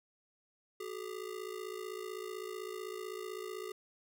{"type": "ring-modulated tone", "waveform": "square", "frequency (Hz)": 401.6, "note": "G4", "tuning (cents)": 42, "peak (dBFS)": -38, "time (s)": [0.8, 3.72], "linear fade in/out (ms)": 2, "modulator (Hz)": 27.9, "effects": []}